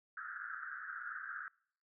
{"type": "band-pass noise", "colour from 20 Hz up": "pink", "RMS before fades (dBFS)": -45, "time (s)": [0.17, 1.48], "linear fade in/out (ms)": 2, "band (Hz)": [1300, 1700], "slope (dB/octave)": 96, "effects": ["noise-tail reverb RT60 0.6 s tail -25 dB re dry"]}